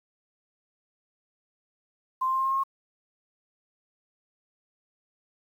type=tone with pitch steps; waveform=sine; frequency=1042 / 1048.6 / 1055.3 / 1062.1 / 1068.8 / 1075.6 / 1082.5 Hz; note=C6 / C6 / C6 / C6 / C6 / C6 / C#6; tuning=-7 / +3 / +14 / +26 / +36 / +47 / -41 cents; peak=-23 dBFS; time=2.21-2.637 s; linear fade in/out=10 ms; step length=61 ms; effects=9-bit